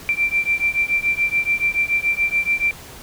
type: beating tone pair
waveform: sine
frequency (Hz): 2349 / 2356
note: D7 / D7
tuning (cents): 0 / +5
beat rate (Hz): 7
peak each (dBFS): -20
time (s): 0.09-2.71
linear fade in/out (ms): 0
effects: pink hiss -39 dBFS RMS until 3.02 s